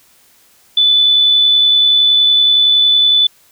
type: tone with amplitude modulation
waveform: sine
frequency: 3489 Hz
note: A7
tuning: 15 cents flat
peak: -6 dBFS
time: 0.77-3.27 s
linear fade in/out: 5 ms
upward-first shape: sine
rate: 70.7 Hz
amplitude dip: 25%
effects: white hiss -50 dBFS RMS until 3.51 s